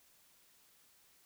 silence, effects white hiss -67 dBFS RMS until 1.25 s

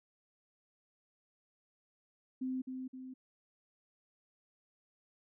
sine tone with echo, 258.5 Hz, C4, 21 cents flat, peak -34 dBFS, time 2.41-2.62 s, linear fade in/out 10 ms, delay 260 ms, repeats 2, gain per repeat -5 dB, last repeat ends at 3.14 s, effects none

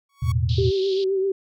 sawtooth tone with exponential growth, 1117 Hz, C#6, 13 cents sharp, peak -27 dBFS, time 0.09-0.32 s, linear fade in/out 5 ms, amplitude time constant 50 ms
sine chord, E suspended fourth, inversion none, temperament equal, 82.41 / 110 / 123.47 Hz, E2 / A2 / B2, 0 / 0 / 0 cents, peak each -23 dBFS, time 0.22-0.71 s, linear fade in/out 10 ms
white band-pass noise, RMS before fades -36 dBFS, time 0.49-1.04 s, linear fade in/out 0 ms, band 3100 to 4600 Hz, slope 48 dB/octave
sine tone with vibrato, 385.4 Hz, G4, 29 cents flat, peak -19 dBFS, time 0.58-1.32 s, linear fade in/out 5 ms, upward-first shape triangle, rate 7.7 Hz, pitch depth 49 cents each way
effects none

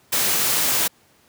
white noise, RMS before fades -20 dBFS, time 0.12-0.88 s, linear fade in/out 10 ms, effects pink hiss -57 dBFS RMS until 1.28 s + high-pass 100 Hz 12 dB/octave

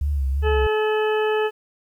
sine tone with vibrato, 69.8 Hz, C#2, 13 cents sharp, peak -19 dBFS, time 0.01-0.67 s, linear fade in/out 5 ms, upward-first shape sine, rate 2.8 Hz, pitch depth 83 cents each way
harmonic tone, 430 Hz, A4, 40 cents flat, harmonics 1 / 2 / 3 / 4 / 6 / 7, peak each -19 / -27 / -32 / -30 / -34 / -36 dBFS, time 0.42-1.51 s, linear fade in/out 50 ms
effects 9-bit

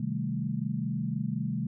sine chord, A half-diminished seventh, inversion first, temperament equal with one note detuned, 129.98 / 155.56 / 196 / 220 Hz, C3 / Eb3 / G3 / A3, -11 / 0 / 0 / 0 cents, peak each -34 dBFS, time 0-1.67 s, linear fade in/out 5 ms, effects none

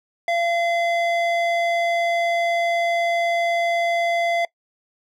square tone with band-pass filter, 684 Hz, F5, 36 cents flat, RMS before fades -21 dBFS, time 0.28-4.45 s, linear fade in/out 2 ms, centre 1400 Hz, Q 1.8, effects noise-tail reverb RT60 0.1 s tail -22 dB re dry

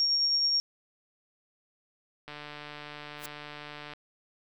sine tone with tremolo, 5550 Hz, F8, 12 cents flat, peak -22 dBFS, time 0-0.6 s, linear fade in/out 0 ms, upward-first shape triangle, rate 9.4 Hz, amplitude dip 30%
click train, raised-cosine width 0.3 ms, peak -26 dBFS, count 246, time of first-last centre 2.28-3.935 s, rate 148 Hz
white noise with exponential growth, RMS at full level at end -34 dBFS, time 3.17-3.26 s, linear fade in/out 5 ms, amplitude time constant 18 ms
effects none

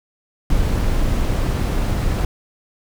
brown noise, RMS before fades -18 dBFS, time 0.5-2.25 s, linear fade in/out 2 ms, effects none

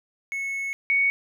triangle / sine tone pair in turn, 2198 / 2227 Hz, C#7 / C#7, -15 / +7 cents, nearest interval unison, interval 22 cents, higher second, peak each -25 / -18 dBFS, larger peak second, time 0.32-0.73 / 0.9-1.1 s, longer first, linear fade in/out 0 ms, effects none

